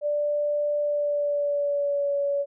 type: tone with pitch glide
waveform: sine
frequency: 588 to 566.3 Hz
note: D5 to C#5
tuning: +2 to +37 cents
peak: -22 dBFS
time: 0.01-2.46 s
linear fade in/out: 50 ms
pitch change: -65 cents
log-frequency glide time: 0.8-2.16 s
effects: none